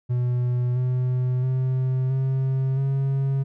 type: tone with pitch steps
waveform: triangle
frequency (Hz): 123.3 / 126.4 / 129.58 / 132.84 / 136.18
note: B2 / B2 / C3 / C3 / C#3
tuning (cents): -2 / +41 / -16 / +27 / -30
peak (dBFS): -18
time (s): 0.09-3.44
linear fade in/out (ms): 20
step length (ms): 670
effects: none